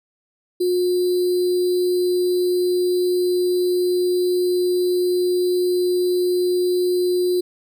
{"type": "tone with sample-and-hold", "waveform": "sine", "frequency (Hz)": 359.2, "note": "F4", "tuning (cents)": 49, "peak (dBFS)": -16, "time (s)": [0.6, 7.41], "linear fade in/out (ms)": 10, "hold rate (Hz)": 4410, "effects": []}